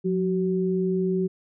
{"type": "tone pair together", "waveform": "sine", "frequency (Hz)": [180.4, 377], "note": ["F#3", "F#4"], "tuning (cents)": [-44, 32], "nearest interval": "octave + minor second", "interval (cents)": 1276, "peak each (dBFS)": -24, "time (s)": [0.04, 1.28], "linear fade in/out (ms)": 20, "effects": []}